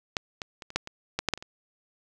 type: clicks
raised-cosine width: 0.2 ms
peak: -9 / -17 / -23 / -26 / -8 / -21 / -10 / -7 / -8 / -24 / -24 dBFS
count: 11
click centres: 0.168 / 0.418 / 0.622 / 0.704 / 0.76 / 0.874 / 1.19 / 1.287 / 1.337 / 1.376 / 1.425 s
effects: none